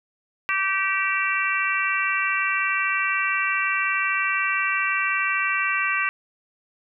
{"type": "harmonic tone", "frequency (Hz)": 387.2, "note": "G4", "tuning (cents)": -21, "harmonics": [3, 4, 5, 6, 7], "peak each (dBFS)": [-27, -27, -27, -27, -27], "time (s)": [0.49, 6.09], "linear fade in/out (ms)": 0, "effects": []}